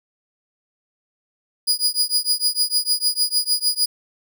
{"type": "tone with tremolo", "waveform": "sawtooth", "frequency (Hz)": 4910, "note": "D#8", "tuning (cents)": -24, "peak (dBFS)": -11, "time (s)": [1.67, 3.86], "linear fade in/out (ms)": 10, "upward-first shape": "triangle", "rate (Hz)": 6.6, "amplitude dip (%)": 100, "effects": []}